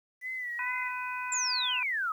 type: tone with vibrato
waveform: sine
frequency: 1975.5 Hz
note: B6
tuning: in tune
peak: -33 dBFS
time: 0.21-0.92 s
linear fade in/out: 50 ms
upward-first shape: sine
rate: 2.2 Hz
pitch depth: 65 cents each way
type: harmonic tone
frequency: 500 Hz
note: B4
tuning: 21 cents sharp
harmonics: 2 / 3 / 4 / 5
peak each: -36 / -38 / -43 / -38 dBFS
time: 0.59-1.83 s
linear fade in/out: 2 ms
type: exponential sweep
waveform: sine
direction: down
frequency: 7459 to 1238 Hz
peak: -28 dBFS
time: 1.32-2.12 s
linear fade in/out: 2 ms
effects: 10-bit